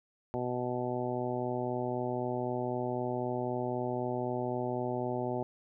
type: harmonic tone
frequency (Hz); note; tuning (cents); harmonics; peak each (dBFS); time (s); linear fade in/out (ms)
123.9; B2; +6; 1 / 2 / 3 / 4 / 5 / 6 / 7; -39 / -38 / -36 / -41 / -38 / -41 / -41; 0.34-5.43; 0
effects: none

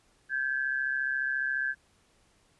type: tone pair together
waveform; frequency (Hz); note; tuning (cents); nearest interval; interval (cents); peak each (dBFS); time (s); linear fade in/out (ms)
sine; 1568 / 1702.4; G6 / G#6; 0 / +42; minor second; 142; -29 / -32; 0.29-1.75; 50
effects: pink hiss -66 dBFS RMS until 2.59 s + resampled to 24000 Hz

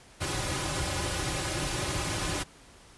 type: noise with comb filter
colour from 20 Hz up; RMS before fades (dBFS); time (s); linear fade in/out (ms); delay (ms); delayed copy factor
pink; -31; 0.2-2.44; 20; 4.4; -0.95
effects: pink hiss -54 dBFS RMS until 2.97 s + resampled to 24000 Hz

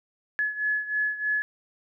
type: beating tone pair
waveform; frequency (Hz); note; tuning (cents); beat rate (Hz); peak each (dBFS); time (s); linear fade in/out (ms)
sine; 1703 / 1706.2; G#6 / G#6; +43 / +46; 3.2; -26 / -30; 0.39-1.42; 0
effects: none

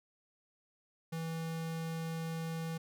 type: tone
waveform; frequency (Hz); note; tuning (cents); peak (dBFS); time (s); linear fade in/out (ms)
square; 163.4; E3; -15; -37; 1.12-2.78; 10
effects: none

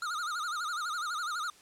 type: tone with vibrato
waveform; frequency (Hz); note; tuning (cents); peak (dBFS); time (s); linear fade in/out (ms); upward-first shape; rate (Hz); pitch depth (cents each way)
square; 1318.5; E6; 0; -33; 0.02-1.5; 2; sine; 12; 160
effects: white hiss -58 dBFS RMS until 1.61 s + low-pass 9000 Hz 12 dB/octave

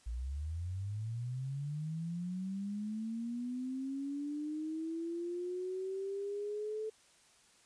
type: linear sweep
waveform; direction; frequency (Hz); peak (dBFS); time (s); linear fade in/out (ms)
sine; up; 55 to 437.9; -36; 0.06-6.9; 10
effects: white hiss -65 dBFS RMS until 7.65 s + resampled to 22050 Hz

